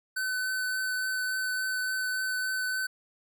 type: tone with vibrato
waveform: square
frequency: 1515 Hz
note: F#6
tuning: 40 cents sharp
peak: -29 dBFS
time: 0.16-2.87 s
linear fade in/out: 10 ms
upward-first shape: triangle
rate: 3.5 Hz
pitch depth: 12 cents each way
effects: none